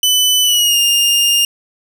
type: tone with pitch glide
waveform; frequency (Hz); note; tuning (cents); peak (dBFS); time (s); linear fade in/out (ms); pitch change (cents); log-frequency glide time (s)
sawtooth; 3000 to 2815; F#7 to F7; +23 to +13; -7; 0.03-1.45; 2; -110; 0.43-0.79
effects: 8-bit